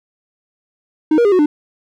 triangle tone with pitch steps, 310 / 474.3 / 407 / 368 / 297.7 Hz, D#4 / A#4 / G#4 / F#4 / D4, -6 / +30 / -35 / -9 / +24 cents, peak -7 dBFS, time 1.11-1.46 s, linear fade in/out 5 ms, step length 70 ms, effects none

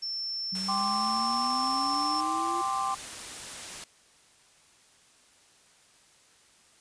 sine tone, 5370 Hz, E8, 31 cents sharp, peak -31 dBFS, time 0.02-2.21 s, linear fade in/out 10 ms
sine exponential sweep, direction up, 185 to 349.2 Hz, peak -35 dBFS, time 0.52-2.62 s, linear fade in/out 10 ms
white noise, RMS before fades -40 dBFS, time 0.55-3.84 s, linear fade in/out 2 ms
sine chord, G suspended fourth, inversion none, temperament equal, 784 / 1046.5 / 1174.7 Hz, G5 / C6 / D6, 0 / 0 / 0 cents, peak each -32 / -31 / -31 dBFS, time 0.68-2.95 s, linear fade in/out 10 ms
effects white hiss -60 dBFS RMS until 6.8 s + resampled to 22050 Hz

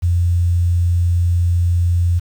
sine tone with quantisation, 87 Hz, F2, 6 cents flat, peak -12 dBFS, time 0.02-2.2 s, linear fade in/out 20 ms, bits 7, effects none

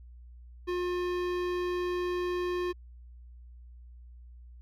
sine tone with hard clipping, 356.8 Hz, F4, 37 cents sharp, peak -31 dBFS, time 0.67-2.73 s, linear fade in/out 20 ms, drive 17 dB, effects added 60 Hz sine -47 dBFS peak until 4.61 s

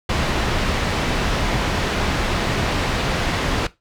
pink low-pass noise, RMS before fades -21 dBFS, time 0.09-3.67 s, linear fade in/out 5 ms, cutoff 4000 Hz, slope 12 dB/octave, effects noise-tail reverb RT60 0.2 s tail -17 dB re dry

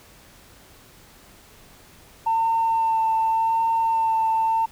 sine tone with vibrato, 900 Hz, A5, 39 cents sharp, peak -17 dBFS, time 2.26-4.66 s, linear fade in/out 10 ms, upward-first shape sine, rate 0.87 Hz, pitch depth 15 cents each way, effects tanh soft clip ceiling -14 dBFS + pink hiss -50 dBFS RMS until 4.71 s

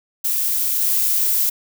violet noise with level steps, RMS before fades -20 / -18 dBFS, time 0.24-1.5 s, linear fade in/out 10 ms, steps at 0.8 s, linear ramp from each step 20 ms, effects none

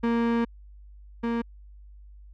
35% pulse tone pair in turn, 233.1 / 233.1 Hz, A#3 / A#3, 0 / 0 cents, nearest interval unison, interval 0 cents, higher neither, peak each -20 / -23 dBFS, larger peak first, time 0.03-0.45 / 1.23-1.42 s, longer first, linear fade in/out 10 ms, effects added 50 Hz sine -45 dBFS peak until 2.33 s + low-pass 2000 Hz 12 dB/octave

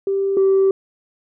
sine tone pair in turn, 392 / 386.8 Hz, G4 / G4, 0 / -23 cents, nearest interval unison, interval 23 cents, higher first, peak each -16 / -10 dBFS, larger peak second, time 0.07-0.37 / 0.37-0.71 s, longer second, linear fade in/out 2 ms, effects tanh soft clip ceiling -9 dBFS

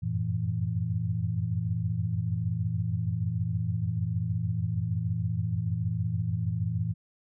sine tone cluster, 91.7 / 98.2 / 112.9 / 165 Hz, F#2 / G2 / A2 / E3, -15 / +4 / +45 / +2 cents, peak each -34 / -36 / -29 / -32 dBFS, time 0.02-6.94 s, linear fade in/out 20 ms, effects none

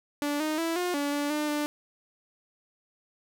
sawtooth tone with pitch steps, 290.6 / 309.2 / 330.2 / 357 / 286.7 / 289.3 / 300.1 / 296.1 Hz, D4 / D#4 / E4 / F4 / D4 / D4 / D4 / D4, -18 / -11 / +3 / +38 / -42 / -26 / +38 / +14 cents, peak -23 dBFS, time 0.22-1.66 s, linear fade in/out 0 ms, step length 180 ms, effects none

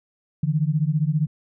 sine beating tone pair, 146.83 / 161.83 Hz, D3 / E3, 0 / -32 cents, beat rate 15 Hz, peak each -21 / -22 dBFS, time 0.43-1.27 s, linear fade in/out 5 ms, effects none

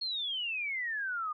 sine exponential sweep, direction down, 4343 to 1200 Hz, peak -32 dBFS, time 0.01-1.33 s, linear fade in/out 10 ms, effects none

